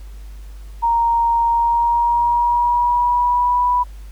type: tone with pitch glide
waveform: sine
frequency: 932.3 to 983.8 Hz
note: A#5 to B5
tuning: 0 to -7 cents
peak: -13 dBFS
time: 0.82-3.84 s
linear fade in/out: 20 ms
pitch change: +93 cents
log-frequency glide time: 1.48-3.68 s
effects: added 50 Hz sine -32 dBFS peak until 4.11 s + pink hiss -51 dBFS RMS until 4.11 s